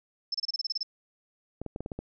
sine tone bursts, 5274 Hz, E8, in tune, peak -27 dBFS, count 10, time 0.32-0.831 s, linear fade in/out 5 ms, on 25 ms, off 29 ms
clicks, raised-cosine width 2 ms, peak -22 dBFS, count 7, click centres 1.616 / 1.663 / 1.761 / 1.806 / 1.861 / 1.918 / 1.99 s
effects none

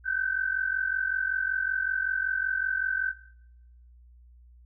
sine tone pair together, 1513.7 / 1559 Hz, F#6 / G6, +39 / -10 cents, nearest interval minor second, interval 51 cents, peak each -28 dBFS, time 0.04-3.14 s, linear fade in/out 50 ms, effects noise-tail reverb RT60 0.9 s tail -22 dB re dry + added 60 Hz sine -51 dBFS peak until 4.65 s

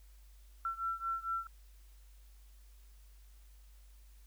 sine beating tone pair, 1349 / 1353.4 Hz, E6 / E6, +40 / +45 cents, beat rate 4.4 Hz, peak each -37 / -39 dBFS, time 0.65-1.47 s, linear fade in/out 2 ms, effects added 50 Hz sine -55 dBFS peak until 4.26 s + white hiss -69 dBFS RMS until 4.26 s

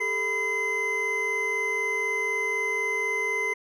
triangle tone cluster, 400 / 444 / 996 / 2063 Hz, G4 / A4 / B5 / C7, +35 / +16 / +14 / -25 cents, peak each -33 / -32 / -33 / -24 dBFS, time 0-3.54 s, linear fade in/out 10 ms, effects none

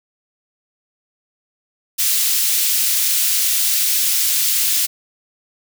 white high-pass noise, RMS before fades -17 dBFS, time 1.98-4.87 s, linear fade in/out 20 ms, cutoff 3000 Hz, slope 12 dB/octave, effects none

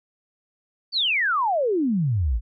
sine exponential sweep, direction down, 4686 to 49 Hz, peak -19 dBFS, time 0.92-2.41 s, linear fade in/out 50 ms, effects none

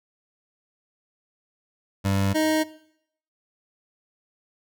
25% pulse tone pair in turn, 98 / 312.5 Hz, G2 / D#4, 0 / +8 cents, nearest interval octave + minor sixth, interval 2008 cents, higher second, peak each -17 / -16 dBFS, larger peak second, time 2.04-2.34 / 2.34-2.64 s, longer neither, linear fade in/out 20 ms, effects noise-tail reverb RT60 0.7 s tail -19 dB re dry

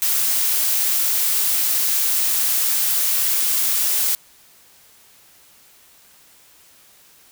blue noise, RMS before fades -19 dBFS, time 0.02-4.15 s, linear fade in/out 0 ms, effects white hiss -51 dBFS RMS until 7.31 s

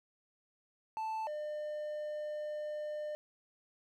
triangle tone pair in turn, 880 / 602 Hz, A5 / D5, 0 / +43 cents, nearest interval perfect fifth, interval 657 cents, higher first, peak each -33 / -35 dBFS, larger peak first, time 0.97-1.27 / 1.27-3.15 s, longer second, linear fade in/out 0 ms, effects none

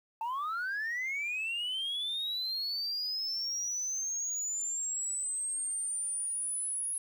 sine linear sweep, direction up, 874 to 10550 Hz, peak -30 dBFS, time 0.21-6.98 s, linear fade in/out 2 ms, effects tanh soft clip ceiling -30 dBFS + 10-bit

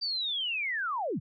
sine linear sweep, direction down, 4699 to 87.31 Hz, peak -29 dBFS, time 0.01-1.2 s, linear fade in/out 20 ms, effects none

